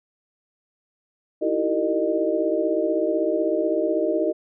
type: tone cluster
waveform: sine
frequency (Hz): 316.9 / 332.9 / 385.2 / 454.4 / 611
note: D#4 / E4 / G4 / A#4 / D#5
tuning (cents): +32 / +17 / -30 / -44 / -32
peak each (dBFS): -29 / -25 / -27 / -27 / -24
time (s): 1.41-4.33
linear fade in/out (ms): 20
effects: none